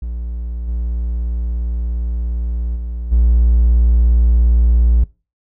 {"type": "tone with level steps", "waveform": "triangle", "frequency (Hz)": 58.6, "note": "A#1", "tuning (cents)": 10, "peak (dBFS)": [-19, -15, -19, -6], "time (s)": [0.02, 5.04], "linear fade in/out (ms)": 5, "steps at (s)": [0.67, 2.75, 3.11], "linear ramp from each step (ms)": 20, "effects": ["noise-tail reverb RT60 0.3 s tail -23 dB re dry", "tanh soft clip ceiling -2 dBFS"]}